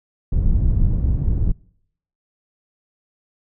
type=low-pass noise; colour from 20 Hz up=pink; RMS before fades=-17 dBFS; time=0.32-1.52 s; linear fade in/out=5 ms; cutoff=120 Hz; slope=12 dB/octave; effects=noise-tail reverb RT60 0.7 s tail -25 dB re dry